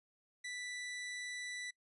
sawtooth tone, 1975.5 Hz, B6, in tune, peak -38 dBFS, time 0.44-1.71 s, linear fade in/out 10 ms, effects noise-tail reverb RT60 0.1 s tail -25 dB re dry + resampled to 24000 Hz

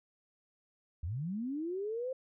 sine linear sweep, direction up, 71.4 to 530 Hz, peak -34 dBFS, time 1.03-2.13 s, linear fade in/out 5 ms, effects none

